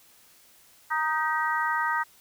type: harmonic tone with a mistuned harmonic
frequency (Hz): 311.1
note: D#4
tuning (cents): 0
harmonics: 3 / 4 / 5 / 6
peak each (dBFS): -28 / -29 / -30 / -31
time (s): 0.9-2.04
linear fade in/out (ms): 20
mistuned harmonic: 6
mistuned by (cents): +37
effects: white hiss -57 dBFS RMS until 2.2 s